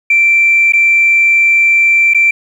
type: tone with dropouts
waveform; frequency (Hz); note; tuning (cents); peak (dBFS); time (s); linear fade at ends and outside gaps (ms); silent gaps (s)
sine; 2347; D7; -2; -5; 0.1-2.31; 5; 0.723-0.734 / 2.137-2.146
effects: tanh soft clip ceiling -1 dBFS + 7-bit